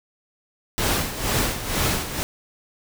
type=noise with tremolo; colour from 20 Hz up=pink; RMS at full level=-21 dBFS; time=0.78-2.23 s; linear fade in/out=0 ms; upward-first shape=sine; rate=2.1 Hz; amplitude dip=70%; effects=none